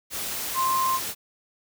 sine tone in noise, 1049 Hz, C6, 4 cents sharp, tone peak -21 dBFS, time 0.54-1 s, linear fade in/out 50 ms, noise white, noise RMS -31 dBFS, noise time 0.1-1.15 s, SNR +7 dB, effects none

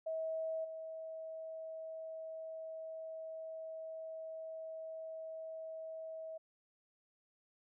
sine tone with level steps, 643 Hz, E5, 43 cents flat, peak -36 / -43 dBFS, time 0.06-6.38 s, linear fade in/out 10 ms, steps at 0.64 s, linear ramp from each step 10 ms, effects none

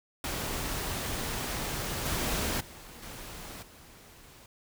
pink noise with level steps, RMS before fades -34 / -31 / -48 / -43 / -53 dBFS, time 0.24-4.46 s, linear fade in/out 2 ms, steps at 2.05 / 2.6 / 3.02 / 3.62 s, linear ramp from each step 10 ms, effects none

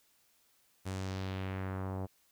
sawtooth tone with low-pass filter sweep, 94.9 Hz, F#2, 44 cents sharp, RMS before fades -38 dBFS, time 0.85-2.07 s, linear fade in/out 20 ms, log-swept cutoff 10000 to 720 Hz, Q 1.5, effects white hiss -70 dBFS RMS until 2.31 s

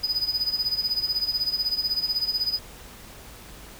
triangle tone with tremolo, 4978 Hz, D#8, in tune, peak -19 dBFS, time 0.03-2.59 s, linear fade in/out 10 ms, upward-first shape sine, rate 16 Hz, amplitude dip 80%, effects added 50 Hz sine -48 dBFS peak until 3.79 s + pink hiss -45 dBFS RMS until 3.79 s

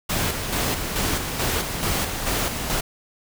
pink noise with tremolo, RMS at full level -23 dBFS, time 0.09-2.81 s, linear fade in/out 10 ms, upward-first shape square, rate 2.3 Hz, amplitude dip 45%, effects none

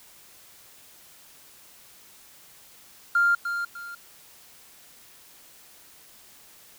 triangle tone with echo, 1396.9 Hz, F6, in tune, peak -14 dBFS, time 3.15-3.35 s, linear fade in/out 5 ms, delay 300 ms, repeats 2, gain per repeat -10 dB, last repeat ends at 3.95 s, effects tanh soft clip ceiling -15 dBFS + white hiss -52 dBFS RMS until 6.78 s

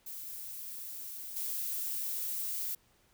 violet noise with level steps, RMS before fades -43 / -36 dBFS, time 0.06-2.75 s, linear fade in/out 5 ms, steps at 1.36 s, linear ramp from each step 5 ms, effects pink hiss -68 dBFS RMS until 3.13 s

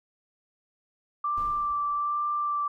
sine tone with vibrato, 1174.7 Hz, D6, in tune, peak -25 dBFS, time 1.24-2.68 s, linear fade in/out 5 ms, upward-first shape sine, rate 1.2 Hz, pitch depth 12 cents each way
brown noise with exponential decay, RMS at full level -38 dBFS, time 1.37-2.34 s, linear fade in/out 5 ms, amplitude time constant 210 ms
effects none

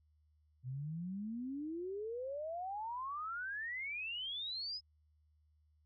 sine exponential sweep, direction up, 122.1 to 5170 Hz, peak -39 dBFS, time 0.63-4.81 s, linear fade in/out 50 ms, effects added 76 Hz sine -69 dBFS peak until 5.85 s

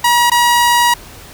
sawtooth tone with dropouts, 958 Hz, A#5, 47 cents sharp, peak -5 dBFS, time 0.04-0.94 s, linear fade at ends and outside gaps 5 ms, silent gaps 0.3-0.316 s, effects pink hiss -36 dBFS RMS until 1.33 s

